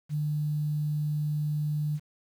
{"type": "tone with quantisation", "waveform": "sine", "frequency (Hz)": 150, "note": "D3", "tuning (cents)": 37, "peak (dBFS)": -26, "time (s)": [0.09, 2], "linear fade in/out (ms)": 50, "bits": 9, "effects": []}